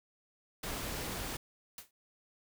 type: noise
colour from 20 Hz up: pink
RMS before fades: -39 dBFS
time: 0.63-1.37 s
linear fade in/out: 5 ms
type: noise with exponential decay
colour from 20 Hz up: white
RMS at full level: -42 dBFS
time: 1.78-1.91 s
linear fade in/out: 2 ms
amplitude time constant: 28 ms
effects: none